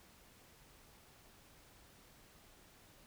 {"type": "silence", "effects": ["pink hiss -63 dBFS RMS until 3.06 s"]}